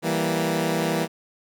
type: chord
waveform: 15% pulse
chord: E diminished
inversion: none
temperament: equal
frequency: 164.81 / 196 / 233.1 Hz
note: E3 / G3 / Bb3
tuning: 0 / 0 / 0 cents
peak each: -18 / -22 / -21 dBFS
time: 0.02-1.08 s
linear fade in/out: 50 ms
effects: none